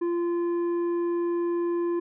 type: tone with tanh clipping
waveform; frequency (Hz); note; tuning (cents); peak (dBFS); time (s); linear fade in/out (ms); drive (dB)
sine; 344.7; F4; -23; -25; 0.01-2; 10; 7
effects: none